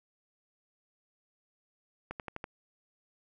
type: accelerating click train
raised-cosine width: 0.5 ms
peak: -23 dBFS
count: 5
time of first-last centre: 2.11-2.441 s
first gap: 88 ms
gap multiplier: 0.96
effects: none